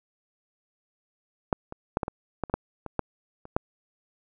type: clicks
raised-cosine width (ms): 1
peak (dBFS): -8 / -23 / -9 / -13 / -17 / -13 / -25 / -9 / -21 / -10 / -29 / -8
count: 12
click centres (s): 1.528 / 1.724 / 1.971 / 2.032 / 2.081 / 2.437 / 2.498 / 2.54 / 2.863 / 2.993 / 3.454 / 3.565
effects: none